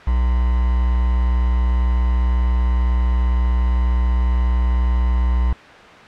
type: tone with quantisation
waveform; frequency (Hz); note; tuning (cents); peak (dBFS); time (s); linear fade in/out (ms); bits
triangle; 61; B1; -21; -12; 0.07-5.53; 5; 5
effects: white hiss -39 dBFS RMS until 6.07 s + low-pass 2000 Hz 12 dB/octave